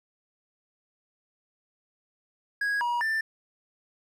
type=tone with pitch steps; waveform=triangle; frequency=1653 / 958 / 1778 Hz; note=G#6 / A#5 / A6; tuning=-9 / +47 / +18 cents; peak=-23 dBFS; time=2.61-3.21 s; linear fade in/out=5 ms; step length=200 ms; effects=none